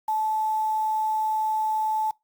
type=tone with quantisation; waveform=sine; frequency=869 Hz; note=A5; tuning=22 cents flat; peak=-22 dBFS; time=0.08-2.11 s; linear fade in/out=5 ms; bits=7; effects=noise-tail reverb RT60 0.2 s tail -24 dB re dry + Opus 48 kbps